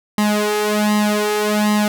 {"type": "tone with flanger", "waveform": "sawtooth", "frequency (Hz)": 210, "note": "G#3", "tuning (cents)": 19, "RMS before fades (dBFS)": -17, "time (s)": [0.18, 1.88], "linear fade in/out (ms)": 2, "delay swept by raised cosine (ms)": [1, 2.3], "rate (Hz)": 1.3, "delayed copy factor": 0.9, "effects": []}